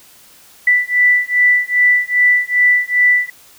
sine beating tone pair, 1975.5 / 1978 Hz, B6 / B6, 0 / +2 cents, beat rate 2.5 Hz, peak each -13 dBFS, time 0.67-3.3 s, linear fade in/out 5 ms, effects white hiss -45 dBFS RMS until 3.58 s

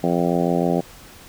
harmonic tone, 86.5 Hz, F2, 16 cents flat, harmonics 2 / 3 / 4 / 5 / 6 / 7 / 8 / 9, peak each -22 / -24 / -25 / -26 / -27 / -27 / -28 / -29 dBFS, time 0.03-0.81 s, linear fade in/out 10 ms, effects pink hiss -44 dBFS RMS until 1.28 s

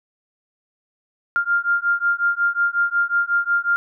sine beating tone pair, 1396.9 / 1402.4 Hz, F6 / F6, 0 / +7 cents, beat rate 5.5 Hz, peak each -20 / -20 dBFS, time 1.36-3.76 s, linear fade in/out 0 ms, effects none

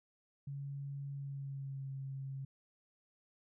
sine tone with pitch glide, 140 to 135.47 Hz, C#3 to C#3, +18 to -39 cents, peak -40 dBFS, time 0.47-2.45 s, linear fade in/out 5 ms, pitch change -57 cents, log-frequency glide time 1.13-1.89 s, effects none

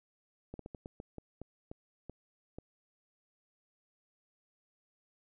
slowing click train, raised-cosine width 2 ms, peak -30 dBFS, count 11, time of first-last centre 0.54-2.585 s, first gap 53 ms, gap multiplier 1.28, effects none

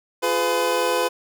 25% pulse chord, F diminished, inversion none, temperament just, 349.2 / 419.1 / 502.9 Hz, F4 / Ab4 / Cb5, 0 / +16 / +31 cents, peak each -23 / -23 / -17 dBFS, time 0.22-1.09 s, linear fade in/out 20 ms, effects none

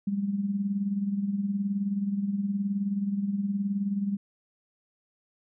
sine tone with tremolo, 200 Hz, G3, 35 cents sharp, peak -23 dBFS, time 0.07-4.17 s, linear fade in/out 5 ms, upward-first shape sine, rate 19 Hz, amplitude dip 60%, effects none

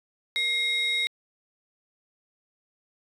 sine tone pair together, 2125 / 3781 Hz, C7 / A#7, +26 / +24 cents, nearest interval minor seventh, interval 998 cents, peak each -24 dBFS, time 0.36-1.07 s, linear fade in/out 0 ms, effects tanh soft clip ceiling -20 dBFS

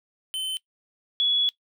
square / sine tone pair in turn, 3064 / 3384 Hz, G7 / G#7, -40 / +32 cents, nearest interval major second, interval 172 cents, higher second, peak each -28 / -19 dBFS, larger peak second, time 0.34-0.57 / 1.2-1.49 s, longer second, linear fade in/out 0 ms, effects noise-tail reverb RT60 0.1 s tail -20 dB re dry

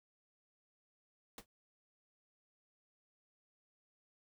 pink noise with exponential decay, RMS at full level -45 dBFS, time 1.38-1.46 s, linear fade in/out 2 ms, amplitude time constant 17 ms, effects none

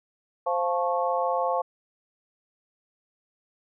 harmonic tone with a mistuned harmonic, 174.61 Hz, F3, in tune, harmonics 3 / 4 / 5 / 6, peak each -27 / -28 / -29 / -30 dBFS, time 0.46-1.62 s, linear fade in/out 10 ms, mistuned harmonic 6, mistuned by +81 cents, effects none

